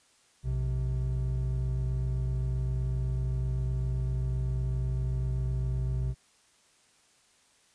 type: tone pair together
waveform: triangle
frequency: 60.6 / 128.41 Hz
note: B1 / C3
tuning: -32 / -32 cents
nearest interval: octave + minor second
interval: 1300 cents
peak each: -28 dBFS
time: 0.43-6.15 s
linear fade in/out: 50 ms
effects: white hiss -64 dBFS RMS until 7.74 s + resampled to 22050 Hz